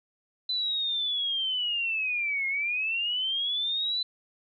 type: linear two-way sweep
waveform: sine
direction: down then up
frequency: 4027 to 2139 to 4027 Hz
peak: -26 dBFS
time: 0.49-4.03 s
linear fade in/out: 5 ms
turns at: 2.47 s
effects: none